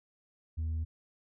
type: tone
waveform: sine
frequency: 80.1 Hz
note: E2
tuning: 49 cents flat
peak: -28 dBFS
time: 0.57-0.85 s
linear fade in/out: 20 ms
effects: tanh soft clip ceiling -30 dBFS